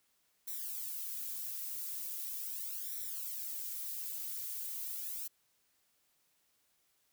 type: noise with flanger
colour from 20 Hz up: violet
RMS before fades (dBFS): -41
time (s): 0.47-5.28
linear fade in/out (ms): 10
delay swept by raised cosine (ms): 0.52 to 3.12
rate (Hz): 0.4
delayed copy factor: +0.95
effects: white hiss -75 dBFS RMS until 7.12 s